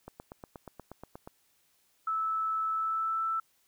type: click train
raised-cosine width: 1 ms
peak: -29 dBFS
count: 11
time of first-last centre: 0.08-1.275 s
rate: 8.37 Hz
type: tone with pitch glide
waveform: sine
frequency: 1309 to 1325 Hz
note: E6 to E6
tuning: -13 to +9 cents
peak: -28 dBFS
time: 2.07-3.4 s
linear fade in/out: 5 ms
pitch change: +22 cents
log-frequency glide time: 2.72-3.23 s
effects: white hiss -70 dBFS RMS until 3.67 s